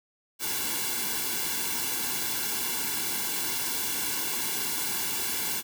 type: noise with comb filter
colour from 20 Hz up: white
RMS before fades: -30 dBFS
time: 0.39-5.63 s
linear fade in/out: 50 ms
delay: 1.6 ms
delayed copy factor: -0.9
effects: none